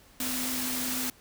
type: tone in noise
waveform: sine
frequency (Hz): 253.8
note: B3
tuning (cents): +47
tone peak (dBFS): -35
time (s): 0.2-1.1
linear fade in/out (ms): 2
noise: white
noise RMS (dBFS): -32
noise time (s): 0.2-1.1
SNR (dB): -6
effects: pink hiss -57 dBFS RMS until 1.2 s